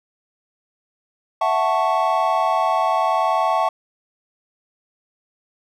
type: chord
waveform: triangle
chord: F# minor seventh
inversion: third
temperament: equal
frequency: 659.3 / 740 / 880 / 1108.7 Hz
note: E5 / F#5 / A5 / C#6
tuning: 0 / 0 / 0 / 0 cents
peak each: -20 dBFS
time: 1.41-3.69 s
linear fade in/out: 5 ms
effects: none